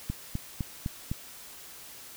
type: click train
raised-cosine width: 5 ms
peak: -18 dBFS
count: 5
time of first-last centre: 0.1-1.115 s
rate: 3.94 Hz
effects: white hiss -47 dBFS RMS until 2.16 s